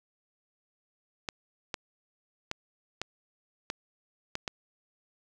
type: clicks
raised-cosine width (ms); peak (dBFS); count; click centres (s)
0.2; -15; 7; 1.288 / 1.742 / 2.514 / 3.016 / 3.701 / 4.354 / 4.478
effects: none